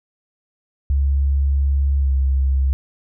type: tone with pitch glide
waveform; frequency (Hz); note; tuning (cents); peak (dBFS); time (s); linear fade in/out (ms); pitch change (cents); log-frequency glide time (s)
sine; 69.3 to 67.06; C#2 to C2; 0 to +43; -14; 0.9-2.73; 0; -57; 2-2.11
effects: none